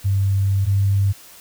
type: tone pair in turn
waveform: sine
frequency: 98 / 98.8 Hz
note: G2 / G2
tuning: 0 / +14 cents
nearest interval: unison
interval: 14 cents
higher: second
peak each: -15 / -14 dBFS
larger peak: second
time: 0.04-0.66 / 0.66-1.13 s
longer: first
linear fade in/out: 20 ms
effects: white hiss -44 dBFS RMS until 1.4 s